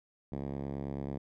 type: tone with band-pass filter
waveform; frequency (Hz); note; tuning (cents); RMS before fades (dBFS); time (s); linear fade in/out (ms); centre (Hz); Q
5% pulse; 69.3; C#2; 0; -38; 0.32-1.18; 5; 160; 0.8
effects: none